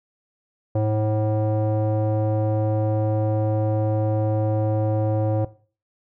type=tone with low-pass filter; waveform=square; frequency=107.8 Hz; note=A2; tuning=35 cents flat; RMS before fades=-21 dBFS; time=0.75-5.45 s; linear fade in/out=5 ms; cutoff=610 Hz; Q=4.1; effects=noise-tail reverb RT60 0.4 s tail -18 dB re dry